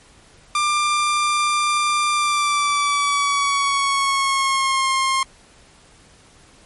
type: tone with pitch glide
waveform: sawtooth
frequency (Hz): 1190 to 1066.3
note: D6 to C6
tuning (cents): +22 to +32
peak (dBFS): -13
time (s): 0.55-5.23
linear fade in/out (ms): 2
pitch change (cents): -190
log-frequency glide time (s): 2.13-4.89
effects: pink hiss -50 dBFS RMS until 6.65 s + MP3 48 kbps